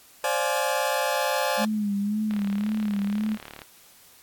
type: chord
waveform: sawtooth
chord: D half-diminished seventh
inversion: third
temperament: just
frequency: 528.6 / 587.3 / 704.8 / 845.8 Hz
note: C5 / D5 / F5 / Ab5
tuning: +18 / 0 / +16 / +31 cents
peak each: -24 / -24 / -27 / -24 dBFS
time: 0.24-1.65 s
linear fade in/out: 2 ms
type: tone with vibrato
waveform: sine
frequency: 207.7 Hz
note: G#3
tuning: in tune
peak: -23 dBFS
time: 1.57-3.38 s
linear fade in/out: 50 ms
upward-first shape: sine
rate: 1.9 Hz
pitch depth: 67 cents each way
type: click train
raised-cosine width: 0.3 ms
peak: -23 dBFS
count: 49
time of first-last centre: 2.31-3.618 s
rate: 36.7 Hz
effects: white hiss -53 dBFS RMS until 4.22 s + AAC 64 kbps